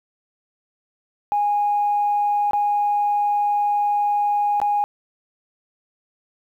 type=tone with dropouts; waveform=sine; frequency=824 Hz; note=G#5; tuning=14 cents flat; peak=-16 dBFS; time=1.32-4.84 s; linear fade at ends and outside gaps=0 ms; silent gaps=2.51-2.533 / 4.601-4.616 s; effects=tanh soft clip ceiling -12 dBFS + 9-bit